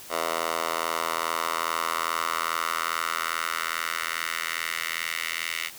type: tone with high-pass filter sweep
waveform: 10% pulse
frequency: 82.41 Hz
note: E2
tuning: in tune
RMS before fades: -29 dBFS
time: 0.09-5.71 s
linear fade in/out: 50 ms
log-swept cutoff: 730 to 2200 Hz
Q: 2.3
effects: white hiss -44 dBFS RMS until 5.78 s